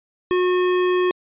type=tone; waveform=square; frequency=362.8 Hz; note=F#4; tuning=34 cents flat; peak=-17 dBFS; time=0.31-1.11 s; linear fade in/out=0 ms; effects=resampled to 8000 Hz